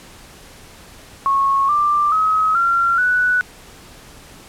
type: tone with pitch steps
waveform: sine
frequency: 1097 / 1182.5 / 1274.8 / 1374.2 / 1481.3 Hz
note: C#6 / D6 / D#6 / F6 / F#6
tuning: -18 / +12 / +42 / -28 / +2 cents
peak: -13 dBFS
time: 1.26-3.41 s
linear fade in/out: 0 ms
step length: 430 ms
effects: pink hiss -42 dBFS RMS until 4.48 s + low-pass 12000 Hz 12 dB/octave